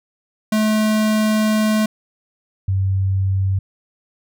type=tone pair in turn; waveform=square / sine; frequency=215.6 / 96.04 Hz; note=A3 / G2; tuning=-35 / -35 cents; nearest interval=octave + major second; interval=1400 cents; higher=first; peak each=-15 dBFS; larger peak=neither; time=0.52-1.86 / 2.68-3.59 s; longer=first; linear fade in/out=5 ms; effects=none

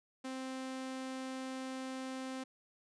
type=tone; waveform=sawtooth; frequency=261.6 Hz; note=C4; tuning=in tune; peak=-36 dBFS; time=0.24-2.44 s; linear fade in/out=10 ms; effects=resampled to 22050 Hz

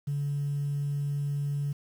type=tone; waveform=sine; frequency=143.2 Hz; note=D3; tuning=43 cents flat; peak=-26 dBFS; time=0.07-1.73 s; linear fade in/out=10 ms; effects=tanh soft clip ceiling -24 dBFS + 9-bit

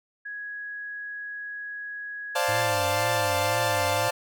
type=tone; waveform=sine; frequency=1666 Hz; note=G#6; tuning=5 cents sharp; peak=-33 dBFS; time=0.25-2.62 s; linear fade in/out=10 ms
type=chord; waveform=sawtooth; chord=D minor seventh; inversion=third; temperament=equal; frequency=523.3 / 587.3 / 698.5 / 880 Hz; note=C5 / D5 / F5 / A5; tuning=0 / 0 / 0 / 0 cents; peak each=-25 dBFS; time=2.35-4.11 s; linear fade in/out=10 ms
type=tone with vibrato; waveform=square; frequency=103.83 Hz; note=G#2; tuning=in tune; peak=-33 dBFS; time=2.48-4.09 s; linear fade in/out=10 ms; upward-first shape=triangle; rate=2 Hz; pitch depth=180 cents each way
effects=none

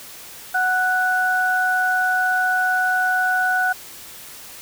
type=tone pair together; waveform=sine; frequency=740 / 1480 Hz; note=F#5 / F#6; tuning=0 / 0 cents; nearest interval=octave; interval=1200 cents; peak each=-21 / -18 dBFS; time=0.54-3.73 s; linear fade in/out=10 ms; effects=white hiss -39 dBFS RMS until 4.61 s

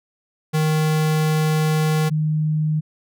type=tone pair in turn; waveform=square / sine; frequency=155.56 / 154.31 Hz; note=D#3 / D#3; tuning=0 / -14 cents; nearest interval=unison; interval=14 cents; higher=first; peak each=-17 dBFS; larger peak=neither; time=0.53-2.1 / 2.1-2.81 s; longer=first; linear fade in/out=20 ms; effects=none

